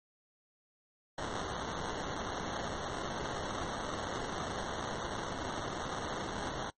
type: noise with sample-and-hold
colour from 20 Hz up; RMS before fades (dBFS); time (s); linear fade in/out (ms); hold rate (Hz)
blue; -38; 1.18-6.7; 2; 2450
effects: noise-tail reverb RT60 0.1 s tail -21 dB re dry + MP3 32 kbps